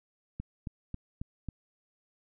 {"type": "click train", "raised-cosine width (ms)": 5, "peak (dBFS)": -24, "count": 5, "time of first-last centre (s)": [0.4, 1.487], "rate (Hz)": 3.68, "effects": []}